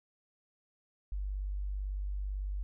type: tone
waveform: sine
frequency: 49 Hz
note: G1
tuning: in tune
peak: -33 dBFS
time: 1.12-2.63 s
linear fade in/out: 0 ms
effects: none